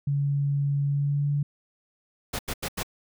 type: tone with pitch glide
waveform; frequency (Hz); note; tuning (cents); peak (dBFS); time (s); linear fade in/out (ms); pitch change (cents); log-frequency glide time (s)
sine; 141.6 to 144.16; C#3 to D3; +37 to -32; -22; 0.07-1.43; 5; +31; 0.86-1.32
type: noise bursts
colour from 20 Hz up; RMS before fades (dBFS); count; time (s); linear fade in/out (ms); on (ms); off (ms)
pink; -30; 4; 2.33-2.832; 10; 61; 86
effects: none